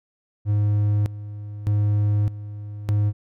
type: tone with tremolo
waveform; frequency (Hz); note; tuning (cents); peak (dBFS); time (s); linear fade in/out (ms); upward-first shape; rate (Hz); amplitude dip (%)
triangle; 103.83; G#2; 0; -15; 0.45-3.13; 50; square; 0.82; 80
effects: none